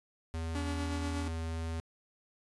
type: tone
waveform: square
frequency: 81.7 Hz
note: E2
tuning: 15 cents flat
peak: -35 dBFS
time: 0.34-1.8 s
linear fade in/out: 0 ms
type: tone with tremolo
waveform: sawtooth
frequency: 286 Hz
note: D4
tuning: 46 cents flat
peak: -31 dBFS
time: 0.55-1.28 s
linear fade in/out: 2 ms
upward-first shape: sine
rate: 8.3 Hz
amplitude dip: 35%
effects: resampled to 24000 Hz